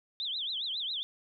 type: tone with vibrato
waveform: sine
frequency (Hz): 3520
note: A7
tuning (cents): 0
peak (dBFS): -32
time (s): 0.2-1.03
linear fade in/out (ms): 0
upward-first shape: triangle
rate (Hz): 7.3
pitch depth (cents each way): 280
effects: none